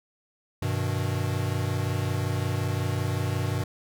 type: chord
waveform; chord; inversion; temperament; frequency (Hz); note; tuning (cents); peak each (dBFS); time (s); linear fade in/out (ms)
square; G augmented; none; equal; 98 / 123.47 / 155.56; G2 / B2 / D#3; 0 / 0 / 0; -29 / -30 / -34; 0.62-3.64; 5
effects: none